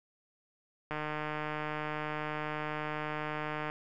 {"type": "click train", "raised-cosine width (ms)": 0.5, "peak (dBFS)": -21, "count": 425, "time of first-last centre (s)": [0.91, 3.699], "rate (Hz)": 152, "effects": []}